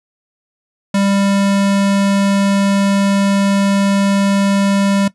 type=tone; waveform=square; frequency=198.1 Hz; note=G3; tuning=18 cents sharp; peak=-12 dBFS; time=0.94-5.08 s; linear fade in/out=5 ms; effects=noise-tail reverb RT60 0.1 s tail -17 dB re dry + resampled to 24000 Hz